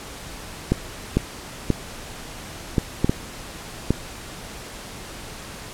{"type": "clicks", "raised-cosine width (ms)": 3, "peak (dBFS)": -4, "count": 7, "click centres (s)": [0.72, 1.17, 1.703, 2.782, 3.045, 3.095, 3.906], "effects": ["pink hiss -37 dBFS RMS until 5.73 s", "low-pass 11000 Hz 12 dB/octave"]}